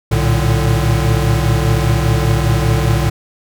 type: tone cluster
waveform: square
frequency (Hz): 63.2 / 111.3 / 116.3 / 148.1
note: B1 / A2 / A#2 / D3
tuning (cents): +41 / +20 / -4 / +15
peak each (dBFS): -18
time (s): 0.11-3.1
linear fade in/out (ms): 10
effects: none